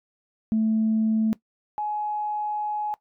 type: tone pair in turn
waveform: sine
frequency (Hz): 220 / 841.7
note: A3 / G#5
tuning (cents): 0 / +23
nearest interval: octave + major seventh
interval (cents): 2323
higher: second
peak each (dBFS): -18 / -25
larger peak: first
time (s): 0.52-1.33 / 1.78-2.94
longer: second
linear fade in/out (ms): 0
effects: noise-tail reverb RT60 0.1 s tail -19 dB re dry + tanh soft clip ceiling -15 dBFS